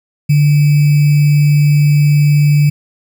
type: tone with sample-and-hold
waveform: sine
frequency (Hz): 146.83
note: D3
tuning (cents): 0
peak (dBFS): -6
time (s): 0.29-2.7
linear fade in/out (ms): 10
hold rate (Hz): 2450
effects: none